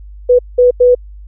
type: tone bursts at uneven times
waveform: sine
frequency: 493.9 Hz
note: B4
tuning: in tune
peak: -4 dBFS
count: 3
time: 0.29-0.39 / 0.58-0.71 / 0.8-0.95 s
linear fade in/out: 10 ms
effects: added 50 Hz sine -30 dBFS peak until 1.27 s